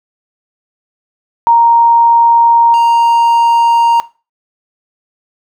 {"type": "tone pair in turn", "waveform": ["sine", "triangle"], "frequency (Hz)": [932.3, 932.3], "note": ["A#5", "A#5"], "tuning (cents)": [0, 0], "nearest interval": "unison", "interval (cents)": 0, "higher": "neither", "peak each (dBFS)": -4, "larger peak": "neither", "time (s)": [[1.47, 2.74], [2.74, 4]], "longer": "first", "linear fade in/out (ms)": 0, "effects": ["noise-tail reverb RT60 0.3 s tail -18 dB re dry"]}